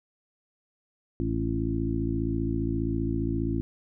harmonic tone with a mistuned harmonic, 55 Hz, A1, in tune, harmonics 1 / 2 / 3 / 4 / 5 / 6, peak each -32 / -31 / -36 / -35 / -31 / -32 dBFS, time 1.2-3.61 s, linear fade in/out 0 ms, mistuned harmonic 6, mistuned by +35 cents, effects none

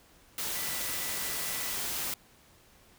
sine tone in noise, 1979 Hz, B6, 3 cents sharp, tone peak -45 dBFS, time 0.55-1.76 s, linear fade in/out 2 ms, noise white, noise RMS -34 dBFS, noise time 0.38-2.14 s, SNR -14 dB, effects pink hiss -60 dBFS RMS until 2.98 s

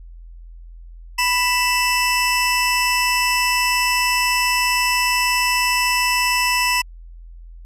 25% pulse tone pair together, 987.8 / 2649 Hz, B5 / E7, 0 / +8 cents, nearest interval octave + perfect fourth, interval 1708 cents, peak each -15 dBFS, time 1.18-6.82 s, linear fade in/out 10 ms, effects added 42 Hz sine -36 dBFS peak until 7.65 s + resampled to 32000 Hz

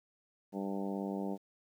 harmonic tone with a mistuned harmonic, 98.2 Hz, G2, 4 cents sharp, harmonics 2 / 3 / 4 / 5 / 6 / 7 / 8 / 9, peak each -37 / -41 / -43 / -45 / -47 / -48 / -49 / -50 dBFS, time 0.52-1.38 s, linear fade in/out 50 ms, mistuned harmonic 9, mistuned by +17 cents, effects 11-bit

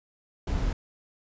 brown noise, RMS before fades -27 dBFS, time 0.47-0.73 s, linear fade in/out 5 ms, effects resampled to 16000 Hz

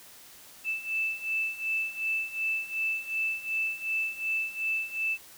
sine beating tone pair, 2637 / 2639.7 Hz, E7 / E7, 0 / +2 cents, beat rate 2.7 Hz, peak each -33 / -30 dBFS, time 0.64-5.18 s, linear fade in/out 50 ms, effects white hiss -51 dBFS RMS until 5.37 s

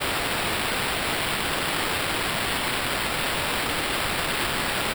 violet noise with sample-and-hold, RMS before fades -26 dBFS, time 0-4.94 s, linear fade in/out 20 ms, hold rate 6300 Hz, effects none

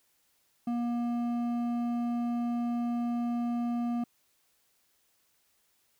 sine tone with hard clipping, 238.3 Hz, A#3, 38 cents sharp, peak -30 dBFS, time 0.67-4.04 s, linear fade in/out 5 ms, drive 8 dB, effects white hiss -71 dBFS RMS until 5.99 s

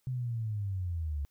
sine linear sweep, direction down, 130 to 69.3 Hz, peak -31 dBFS, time 0.07-1.25 s, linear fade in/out 0 ms, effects white hiss -75 dBFS RMS until 1.3 s

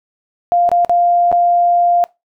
sine tone with dropouts, 698.5 Hz, F5, in tune, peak -9 dBFS, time 0.52-2.04 s, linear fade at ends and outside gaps 0 ms, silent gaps 0.691-0.716 / 0.848-0.895 / 1.316-1.326 s, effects noise-tail reverb RT60 0.2 s tail -22 dB re dry

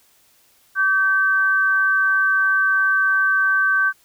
sine tone pair together, 1150.1 / 1547 Hz, D6 / G6, -37 / -23 cents, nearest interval perfect fourth, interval 514 cents, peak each -23 / -15 dBFS, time 0.75-3.93 s, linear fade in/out 50 ms, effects white hiss -57 dBFS RMS until 4.04 s

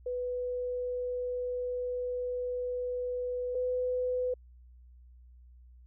sine tone pair in turn, 495.9 / 501.4 Hz, B4 / B4, +7 / +26 cents, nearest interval unison, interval 19 cents, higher second, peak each -31 / -28 dBFS, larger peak second, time 0.06-3.55 / 3.55-4.34 s, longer first, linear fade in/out 5 ms, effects added 61 Hz sine -52 dBFS peak until 5.86 s

